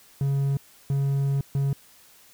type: tone bursts at uneven times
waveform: triangle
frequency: 138.59 Hz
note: C#3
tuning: in tune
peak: -19 dBFS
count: 3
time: 0.21-0.57 / 0.9-1.41 / 1.55-1.73 s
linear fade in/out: 2 ms
effects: white hiss -54 dBFS RMS until 2.33 s